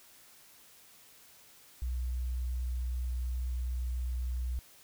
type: tone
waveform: sine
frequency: 61.9 Hz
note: B1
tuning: 5 cents sharp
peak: -31 dBFS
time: 1.82-4.59 s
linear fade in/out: 0 ms
effects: white hiss -58 dBFS RMS until 4.83 s